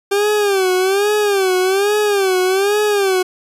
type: tone with vibrato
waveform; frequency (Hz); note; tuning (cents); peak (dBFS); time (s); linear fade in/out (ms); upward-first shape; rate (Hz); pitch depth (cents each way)
40% pulse; 393.5; G4; +7; -12; 0.11-3.23; 10; sine; 1.2; 120
effects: resampled to 32000 Hz